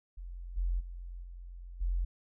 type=tone with level steps; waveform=sine; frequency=43.88 Hz; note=F1; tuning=9 cents sharp; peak=-40 / -28 / -40 / -43 / -28 dBFS; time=0.17-2.05 s; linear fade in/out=10 ms; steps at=0.56 / 0.79 / 1.22 / 1.8 s; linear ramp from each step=20 ms; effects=none